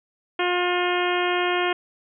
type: harmonic tone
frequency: 356.4 Hz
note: F4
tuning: 35 cents sharp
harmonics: 1 / 2 / 3 / 4 / 5 / 6 / 7 / 8 / 9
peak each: -24 / -27 / -29 / -30 / -31 / -32 / -32 / -33 / -34 dBFS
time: 0.39-1.73 s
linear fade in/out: 5 ms
effects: none